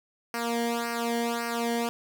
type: tone with flanger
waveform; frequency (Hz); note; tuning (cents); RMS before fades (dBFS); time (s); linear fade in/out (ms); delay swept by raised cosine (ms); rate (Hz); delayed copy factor
sawtooth; 234.3; A#3; +9; -29; 0.34-1.89; 0; 0.28 to 0.79; 1.8; -0.9
effects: none